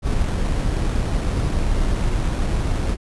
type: noise with sample-and-hold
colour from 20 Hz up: brown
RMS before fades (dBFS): -20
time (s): 0.02-2.97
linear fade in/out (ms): 50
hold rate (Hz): 4900
effects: resampled to 24000 Hz